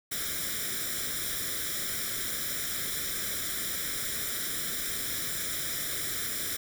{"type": "noise with comb filter", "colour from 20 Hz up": "white", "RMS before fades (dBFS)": -33, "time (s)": [0.11, 6.57], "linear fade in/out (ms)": 10, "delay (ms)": 0.55, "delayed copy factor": 0.85, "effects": []}